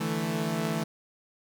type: chord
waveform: sawtooth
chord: D suspended second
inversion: none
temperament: equal with one note detuned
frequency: 147.94 / 164.81 / 220 Hz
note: D3 / E3 / A3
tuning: +13 / 0 / 0 cents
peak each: -32 / -27 / -27 dBFS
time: 0-0.84 s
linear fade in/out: 10 ms
effects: none